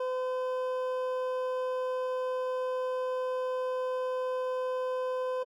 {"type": "tone pair together", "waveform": "triangle", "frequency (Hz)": [510.1, 1021], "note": ["C5", "C6"], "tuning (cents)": [-44, -43], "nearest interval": "octave", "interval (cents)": 1201, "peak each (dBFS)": [-28, -36], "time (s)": [0, 5.43], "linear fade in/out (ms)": 5, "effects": ["AAC 48 kbps"]}